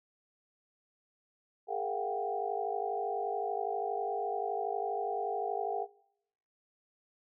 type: tone cluster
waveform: sine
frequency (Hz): 409.2 / 458.6 / 686 / 739 / 791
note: G#4 / A#4 / F5 / F#5 / G5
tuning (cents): -26 / -28 / -31 / -2 / +15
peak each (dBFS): -39 / -39 / -40 / -36 / -38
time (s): 1.67-5.87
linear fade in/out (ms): 50
effects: noise-tail reverb RT60 0.8 s tail -22 dB re dry